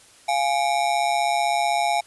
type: ring-modulated tone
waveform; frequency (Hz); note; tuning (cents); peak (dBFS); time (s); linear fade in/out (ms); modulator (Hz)
square; 764; G5; -45; -17; 0.28-2.01; 10; 67.9
effects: white hiss -51 dBFS RMS until 2.06 s + resampled to 24000 Hz